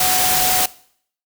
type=tone in noise; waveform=sine; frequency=740 Hz; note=F#5; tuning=in tune; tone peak=-21 dBFS; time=0-0.66 s; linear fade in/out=5 ms; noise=white; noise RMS=-17 dBFS; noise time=0-0.66 s; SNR=-7 dB; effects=noise-tail reverb RT60 0.6 s tail -20 dB re dry